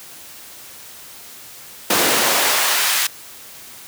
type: noise with high-pass filter sweep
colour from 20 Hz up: pink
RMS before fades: -17 dBFS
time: 1.9-3.07 s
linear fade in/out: 5 ms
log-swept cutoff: 250 to 1800 Hz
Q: 0.72
effects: white hiss -39 dBFS RMS until 3.87 s + high-pass 60 Hz 12 dB/octave